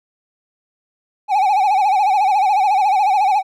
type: tone with vibrato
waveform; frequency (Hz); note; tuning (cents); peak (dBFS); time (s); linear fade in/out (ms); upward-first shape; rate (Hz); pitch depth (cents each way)
triangle; 799; G5; +33; -10; 1.28-3.43; 50; sine; 14; 120
effects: none